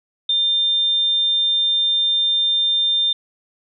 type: tone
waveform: sine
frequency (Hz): 3600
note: A7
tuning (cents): +39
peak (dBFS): -15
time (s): 0.29-3.13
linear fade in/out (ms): 5
effects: none